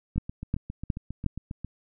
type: two click trains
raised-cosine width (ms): 5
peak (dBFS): -13 / -22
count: 4 / 12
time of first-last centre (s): 0.18-1.263 / 0.16-1.646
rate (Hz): 2.77 / 7.4
effects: none